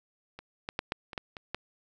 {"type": "clicks", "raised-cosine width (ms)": 0.3, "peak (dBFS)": [-27, -18, -13, -14, -25, -17, -25, -16], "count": 8, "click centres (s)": [0.39, 0.689, 0.791, 0.921, 1.132, 1.178, 1.368, 1.546], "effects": []}